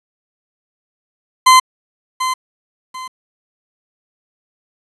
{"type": "tone with echo", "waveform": "40% pulse", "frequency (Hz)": 1031, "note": "C6", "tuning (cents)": -26, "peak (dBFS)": -4, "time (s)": [1.46, 1.6], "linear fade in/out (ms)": 10, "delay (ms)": 740, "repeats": 2, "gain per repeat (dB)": -11, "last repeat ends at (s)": 3.08, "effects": ["resampled to 24000 Hz", "7-bit"]}